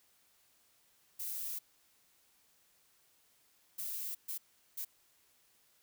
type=noise bursts at uneven times; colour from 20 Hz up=violet; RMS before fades=-40 dBFS; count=4; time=1.19-1.59 / 3.78-4.15 / 4.28-4.38 / 4.77-4.85 s; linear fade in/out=10 ms; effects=white hiss -70 dBFS RMS until 5.82 s